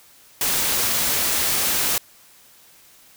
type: noise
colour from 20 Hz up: white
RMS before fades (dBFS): -21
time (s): 0.41-1.98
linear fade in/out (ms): 2
effects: white hiss -51 dBFS RMS until 3.16 s